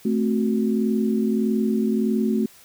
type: chord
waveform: sine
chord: F# diminished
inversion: first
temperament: equal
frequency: 220 / 261.6 / 370 Hz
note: A3 / C4 / F#4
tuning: 0 / 0 / 0 cents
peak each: -20 / -26 / -26 dBFS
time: 0.05-2.46 s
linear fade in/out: 5 ms
effects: white hiss -50 dBFS RMS until 2.64 s